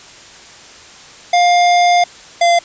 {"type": "tone pair in turn", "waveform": "square", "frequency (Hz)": [705, 689.3], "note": ["F5", "F5"], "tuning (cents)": [16, -23], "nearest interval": "unison", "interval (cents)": 39, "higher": "first", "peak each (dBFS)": -9, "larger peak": "neither", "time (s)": [[1.33, 2.04], [2.41, 2.59]], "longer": "first", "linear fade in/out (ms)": 5, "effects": ["white hiss -38 dBFS RMS until 2.64 s", "resampled to 16000 Hz"]}